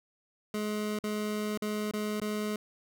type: tone with dropouts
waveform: 25% pulse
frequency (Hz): 211.3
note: G#3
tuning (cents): +30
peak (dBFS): -27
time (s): 0.54-2.56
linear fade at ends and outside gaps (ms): 2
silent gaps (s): 0.989-1.038 / 1.575-1.621 / 1.912-1.936 / 2.201-2.216
effects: none